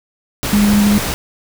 sine tone in noise, 206.2 Hz, G#3, 12 cents flat, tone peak -9 dBFS, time 0.53-0.98 s, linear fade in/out 0 ms, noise pink, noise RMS -20 dBFS, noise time 0.43-1.14 s, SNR +8 dB, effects none

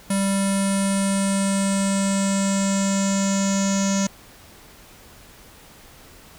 square tone with low-pass filter sweep, 196 Hz, G3, in tune, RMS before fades -21 dBFS, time 0.1-4.07 s, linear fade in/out 5 ms, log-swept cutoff 10000 to 6600 Hz, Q 8.1, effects pink hiss -47 dBFS RMS until 6.38 s

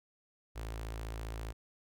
sawtooth tone with notch filter, 55 Hz, A1, in tune, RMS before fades -41 dBFS, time 0.55-1.53 s, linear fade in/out 20 ms, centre 190 Hz, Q 1.1, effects none

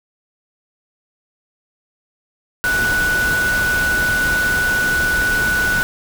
sine tone in noise, 1480 Hz, F#6, in tune, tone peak -15 dBFS, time 2.64-5.83 s, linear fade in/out 0 ms, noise pink, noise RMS -24 dBFS, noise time 2.64-5.83 s, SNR +6 dB, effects none

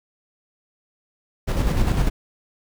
brown noise with tremolo, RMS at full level -18 dBFS, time 1.47-2.1 s, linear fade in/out 20 ms, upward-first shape square, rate 10 Hz, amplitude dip 40%, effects none

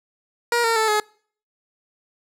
15% pulse tone with pitch steps, 474.8 / 457 / 439.9 / 423.5 Hz, A#4 / A#4 / A4 / G#4, +32 / -34 / 0 / +34 cents, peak -11 dBFS, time 0.52-1 s, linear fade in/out 2 ms, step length 120 ms, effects noise-tail reverb RT60 0.5 s tail -25 dB re dry + low-pass 12000 Hz 12 dB/octave

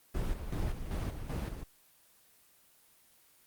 brown noise with tremolo, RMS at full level -33 dBFS, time 0.14-1.64 s, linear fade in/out 10 ms, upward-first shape square, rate 2.6 Hz, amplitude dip 55%, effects white hiss -64 dBFS RMS until 3.46 s + Opus 24 kbps

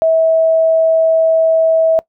sine tone, 648 Hz, E5, 30 cents flat, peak -8 dBFS, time 0.02-1.99 s, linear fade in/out 0 ms, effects noise-tail reverb RT60 0.1 s tail -21 dB re dry

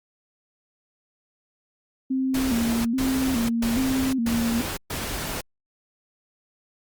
sine tone with vibrato, 246.9 Hz, B3, in tune, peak -21 dBFS, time 2.1-4.62 s, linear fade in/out 10 ms, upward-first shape square, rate 1.2 Hz, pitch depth 110 cents each way
pink noise bursts, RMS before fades -30 dBFS, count 5, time 2.34-5.41 s, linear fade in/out 5 ms, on 510 ms, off 130 ms
effects Opus 32 kbps

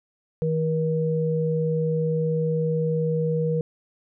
sine tone pair together, 159.45 / 477.8 Hz, D#3 / A#4, +43 / +43 cents, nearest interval octave + perfect fifth, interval 1900 cents, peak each -23 / -24 dBFS, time 0.42-3.61 s, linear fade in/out 0 ms, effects none

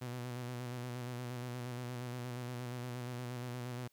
sawtooth tone with vibrato, 123.3 Hz, B2, 2 cents flat, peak -36 dBFS, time 0.01-3.88 s, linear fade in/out 10 ms, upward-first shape square, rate 8.5 Hz, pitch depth 32 cents each way, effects white hiss -75 dBFS RMS until 3.92 s

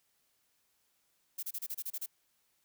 violet noise bursts, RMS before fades -38 dBFS, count 9, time 1.38-2.062 s, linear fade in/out 10 ms, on 50 ms, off 29 ms, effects white hiss -75 dBFS RMS until 2.64 s

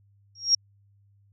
sine tone with exponential growth, 5588 Hz, F8, in tune, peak -13 dBFS, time 0.35-0.55 s, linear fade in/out 5 ms, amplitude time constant 43 ms, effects added 100 Hz sine -58 dBFS peak until 1.32 s

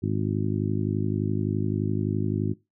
harmonic tone, 51.7 Hz, G#1, 7 cents flat, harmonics 2 / 3 / 4 / 5 / 6 / 7, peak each -28 / -30 / -31 / -32 / -33 / -33 dBFS, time 0.02-2.54 s, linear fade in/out 20 ms, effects noise-tail reverb RT60 0.2 s tail -18 dB re dry

